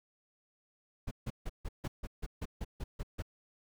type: noise bursts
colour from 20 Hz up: brown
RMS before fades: -37 dBFS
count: 12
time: 1.07-3.224 s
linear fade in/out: 10 ms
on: 42 ms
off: 150 ms
effects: none